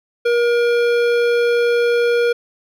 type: tone with hard clipping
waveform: sine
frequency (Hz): 475.6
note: A#4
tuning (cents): +35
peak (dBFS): -15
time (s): 0.25-2.33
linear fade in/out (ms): 10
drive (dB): 14
effects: none